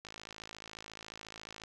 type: click train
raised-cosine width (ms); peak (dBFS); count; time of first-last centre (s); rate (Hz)
0.2; -28; 87; 0.05-1.637; 54.2
effects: none